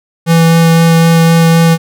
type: tone with vibrato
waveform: square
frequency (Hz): 165.5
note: E3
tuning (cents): +7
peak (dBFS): -5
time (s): 0.26-1.78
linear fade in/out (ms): 50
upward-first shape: sine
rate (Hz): 3.9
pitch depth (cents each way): 8
effects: none